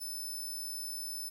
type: tone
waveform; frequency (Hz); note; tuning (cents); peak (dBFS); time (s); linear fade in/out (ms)
10% pulse; 5274; E8; 0; -32; 0-1.3; 20
effects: 11-bit